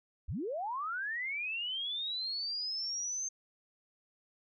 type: linear sweep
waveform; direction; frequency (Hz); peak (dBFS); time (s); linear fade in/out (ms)
sine; up; 41.2 to 6340; -34; 0.28-3.29; 10
effects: none